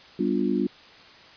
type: chord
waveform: sine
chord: G dominant seventh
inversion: none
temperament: just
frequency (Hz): 196 / 245 / 294 / 352.8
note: G3 / B3 / D4 / F4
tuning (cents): 0 / -14 / +2 / +18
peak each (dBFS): -27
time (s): 0.19-0.67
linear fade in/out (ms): 5
effects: white hiss -49 dBFS RMS until 1.36 s + resampled to 11025 Hz